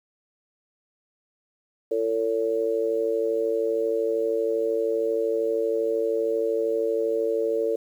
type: harmonic tone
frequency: 112.8 Hz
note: A2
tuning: 44 cents sharp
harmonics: 3 / 4 / 5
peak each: -31 / -23 / -28 dBFS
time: 1.91-7.76 s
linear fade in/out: 5 ms
effects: 9-bit